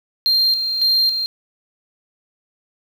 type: tone with tremolo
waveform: sine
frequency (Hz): 4186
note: C8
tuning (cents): 0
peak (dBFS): -10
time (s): 0.26-1.26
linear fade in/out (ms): 0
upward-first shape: square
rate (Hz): 1.8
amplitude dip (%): 60
effects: tanh soft clip ceiling -12 dBFS + 7-bit